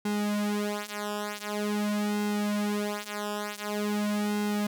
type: tone with flanger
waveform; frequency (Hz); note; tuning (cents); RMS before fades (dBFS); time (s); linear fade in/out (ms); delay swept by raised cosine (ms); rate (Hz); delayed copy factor
sawtooth; 207.7; G#3; 0; -30; 0.05-4.67; 5; 1.7 to 5.3; 0.46; -0.9
effects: none